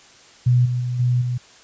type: tone with level steps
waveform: sine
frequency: 123.47 Hz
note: B2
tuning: in tune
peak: -12 / -19 / -21 / -15 / -20 dBFS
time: 0.46-1.38 s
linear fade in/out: 10 ms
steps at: 0.65 / 0.8 / 0.99 / 1.21 s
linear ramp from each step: 10 ms
effects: white hiss -48 dBFS RMS until 1.63 s + resampled to 16000 Hz